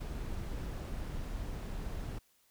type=noise; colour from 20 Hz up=brown; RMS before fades=-39 dBFS; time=0-2.19 s; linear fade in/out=10 ms; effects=white hiss -70 dBFS RMS until 2.5 s